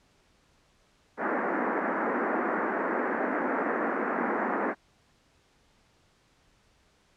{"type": "band-pass noise", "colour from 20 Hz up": "pink", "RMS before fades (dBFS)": -29, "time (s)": [1.17, 4.75], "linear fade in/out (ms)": 50, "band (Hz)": [220, 1900], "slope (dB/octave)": 48, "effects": ["pink hiss -65 dBFS RMS until 7.16 s", "low-pass 7000 Hz 12 dB/octave"]}